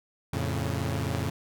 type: chord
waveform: sawtooth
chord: F augmented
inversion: none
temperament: equal with one note detuned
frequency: 87.31 / 111.73 / 138.59 Hz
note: F2 / A2 / C#3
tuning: 0 / +27 / 0 cents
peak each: -28 dBFS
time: 0.33-1.3 s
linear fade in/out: 5 ms
effects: none